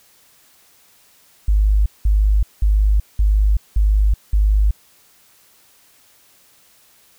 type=tone bursts; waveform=sine; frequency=51.4 Hz; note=G#1; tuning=17 cents flat; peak=-11 dBFS; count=6; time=1.48-4.71 s; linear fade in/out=5 ms; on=380 ms; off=190 ms; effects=white hiss -53 dBFS RMS until 7.18 s